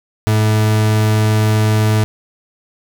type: tone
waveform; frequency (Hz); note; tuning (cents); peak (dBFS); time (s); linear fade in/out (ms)
40% pulse; 107.9; A2; -33; -10; 0.27-2.04; 0
effects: none